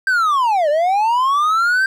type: linear two-way sweep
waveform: triangle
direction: down then up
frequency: 1580 to 572 to 1580 Hz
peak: -11 dBFS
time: 0.07-1.86 s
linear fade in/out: 2 ms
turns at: 0.69 s
effects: none